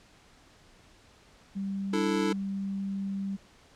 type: tone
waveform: sine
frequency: 196 Hz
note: G3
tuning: in tune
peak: -30 dBFS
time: 1.55-3.37 s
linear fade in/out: 20 ms
type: chord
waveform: square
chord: D suspended second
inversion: none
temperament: just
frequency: 293.7 / 330.4 / 440.5 Hz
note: D4 / E4 / A4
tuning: 0 / +4 / +2 cents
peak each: -32 / -31 / -32 dBFS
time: 1.93-2.33 s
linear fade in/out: 5 ms
effects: pink hiss -58 dBFS RMS until 3.75 s + low-pass 7000 Hz 12 dB/octave